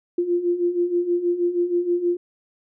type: beating tone pair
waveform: sine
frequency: 345.5 / 351.8 Hz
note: F4 / F4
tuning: -19 / +13 cents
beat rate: 6.3 Hz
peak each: -25 / -20 dBFS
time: 0.18-2.17 s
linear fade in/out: 5 ms
effects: none